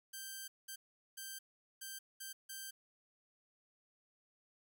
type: tone bursts at uneven times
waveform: 5% pulse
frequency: 1568 Hz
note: G6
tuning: in tune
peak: -34 dBFS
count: 6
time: 0.13-0.48 / 0.68-0.76 / 1.17-1.39 / 1.81-1.99 / 2.2-2.33 / 2.49-2.71 s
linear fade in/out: 10 ms
effects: none